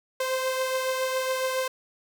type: beating tone pair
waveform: sawtooth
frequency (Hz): 519 / 526.2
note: C5 / C5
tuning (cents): -14 / +10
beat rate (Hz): 7.2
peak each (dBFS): -22 / -30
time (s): 0.2-1.68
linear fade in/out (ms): 5
effects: none